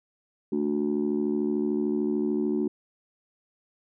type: chord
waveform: sine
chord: D major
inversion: second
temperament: just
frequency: 220.2 / 293.7 / 367.1 Hz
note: A3 / D4 / F#4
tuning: +2 / 0 / -14 cents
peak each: -27 dBFS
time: 0.52-2.68 s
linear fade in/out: 5 ms
effects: tanh soft clip ceiling -17 dBFS